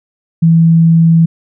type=tone; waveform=sine; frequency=164.81 Hz; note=E3; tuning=in tune; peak=-4 dBFS; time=0.42-1.26 s; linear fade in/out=10 ms; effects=none